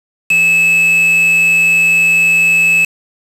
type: tone with quantisation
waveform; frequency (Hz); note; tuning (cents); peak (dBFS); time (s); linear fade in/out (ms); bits
triangle; 2604; E7; -22; -6; 0.3-2.85; 5; 3
effects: low-pass 12000 Hz 12 dB/octave